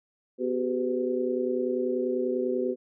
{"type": "tone cluster", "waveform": "sine", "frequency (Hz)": [249.5, 375.8, 406, 503], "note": ["B3", "F#4", "G#4", "B4"], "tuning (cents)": [18, 27, -39, 32], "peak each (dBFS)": [-31, -28, -34, -31], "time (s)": [0.38, 2.76], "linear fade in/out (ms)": 50, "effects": []}